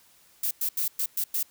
violet noise bursts at uneven times, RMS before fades -27 dBFS, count 6, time 0.43-0.51 / 0.61-0.69 / 0.77-0.88 / 0.99-1.06 / 1.17-1.24 / 1.34-1.43 s, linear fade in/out 5 ms, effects white hiss -59 dBFS RMS until 1.5 s

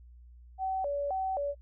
sine tone with vibrato, 659.3 Hz, E5, in tune, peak -29 dBFS, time 0.58-1.55 s, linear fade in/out 50 ms, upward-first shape square, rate 1.9 Hz, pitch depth 250 cents each way, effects noise-tail reverb RT60 0.1 s tail -21 dB re dry + added 60 Hz sine -50 dBFS peak until 1.61 s

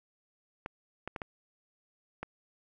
clicks, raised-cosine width 0.5 ms, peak -22 dBFS, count 5, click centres 0.661 / 1.076 / 1.162 / 1.218 / 2.23 s, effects none

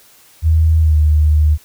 sine tone with pitch glide, 80 to 76.21 Hz, D#2 to D#2, +49 to -35 cents, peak -8 dBFS, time 0.42-1.58 s, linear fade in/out 50 ms, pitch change -84 cents, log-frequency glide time 0.8-0.97 s, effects white hiss -47 dBFS RMS until 1.64 s

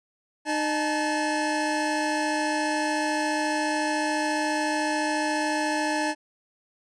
25% pulse tone pair together, 305.7 / 863 Hz, D#4 / A5, -30 / -34 cents, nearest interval octave + tritone, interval 1796 cents, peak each -23 dBFS, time 0.45-6.15 s, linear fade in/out 50 ms, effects resampled to 22050 Hz

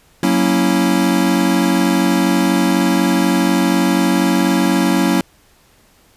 square chord, F# dominant seventh, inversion none, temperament equal, 185 / 233.1 / 277.2 / 329.6 Hz, F#3 / A#3 / C#4 / E4, 0 / 0 / 0 / 0 cents, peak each -18 / -20 / -18 / -19 dBFS, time 0.23-5.21 s, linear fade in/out 2 ms, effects pink hiss -52 dBFS RMS until 6.16 s + resampled to 32000 Hz

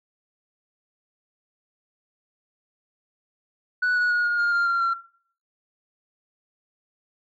sine tone with pitch steps, 1480 / 1463 / 1446.2 / 1429.6 / 1413.2 / 1396.9 / 1380.9 / 1365 Hz, F#6 / F#6 / F#6 / F6 / F6 / F6 / F6 / F6, 0 / -20 / -40 / +40 / +20 / 0 / -20 / -40 cents, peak -17 dBFS, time 3.82-4.94 s, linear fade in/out 10 ms, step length 140 ms, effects noise-tail reverb RT60 0.5 s tail -18 dB re dry + tanh soft clip ceiling -18 dBFS

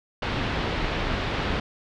pink low-pass noise, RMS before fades -27 dBFS, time 0.22-1.6 s, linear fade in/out 5 ms, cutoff 3800 Hz, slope 24 dB/octave, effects none

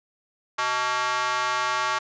square tone with high-pass filter, 125.6 Hz, B2, 30 cents sharp, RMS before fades -25 dBFS, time 0.58-1.99 s, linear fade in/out 10 ms, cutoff 1100 Hz, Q 2.4, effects resampled to 16000 Hz

